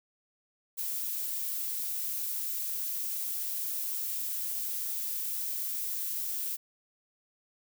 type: noise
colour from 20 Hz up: violet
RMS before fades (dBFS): -34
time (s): 0.77-6.57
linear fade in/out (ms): 20
effects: none